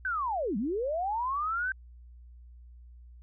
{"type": "linear two-way sweep", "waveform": "sine", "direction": "down then up", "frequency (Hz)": [1568, 185, 1568], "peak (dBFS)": -28, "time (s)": [0.05, 1.72], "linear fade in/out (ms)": 2, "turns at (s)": 0.57, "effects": ["added 60 Hz sine -48 dBFS peak until 3.22 s"]}